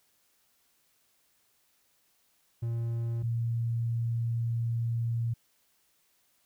triangle / sine tone pair in turn, 116.4 / 116.4 Hz, A#2 / A#2, -2 / -2 cents, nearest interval unison, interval 0 cents, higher neither, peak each -27 dBFS, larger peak neither, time 2.62-3.23 / 3.23-5.34 s, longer second, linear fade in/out 10 ms, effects white hiss -70 dBFS RMS until 6.45 s

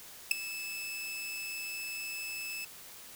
sawtooth tone with ADSR envelope, 2619 Hz, E7, 12 cents flat, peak -15 dBFS, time 0.31-2.65 s, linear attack 4 ms, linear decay 6 ms, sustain -19 dB, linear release 7 ms, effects white hiss -50 dBFS RMS until 3.15 s

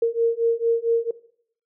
sine beating tone pair, 459.8 / 464.2 Hz, A#4 / A#4, -24 / -7 cents, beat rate 4.4 Hz, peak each -21 dBFS, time 0.02-1.11 s, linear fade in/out 5 ms, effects noise-tail reverb RT60 0.6 s tail -18 dB re dry

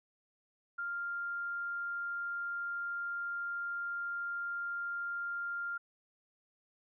sine tone, 1396.9 Hz, F6, in tune, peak -35 dBFS, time 0.78-5.78 s, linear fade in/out 10 ms, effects none

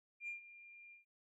sine tone with ADSR envelope, 2397 Hz, D7, 35 cents sharp, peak -39 dBFS, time 0.2-1.05 s, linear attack 81 ms, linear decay 120 ms, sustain -16 dB, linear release 130 ms, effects tanh soft clip ceiling -37 dBFS

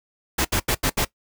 pink noise bursts at uneven times, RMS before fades -21 dBFS, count 5, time 0.38-0.45 / 0.52-0.6 / 0.68-0.75 / 0.83-0.9 / 0.97-1.05 s, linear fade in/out 10 ms, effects noise-tail reverb RT60 0.1 s tail -18 dB re dry

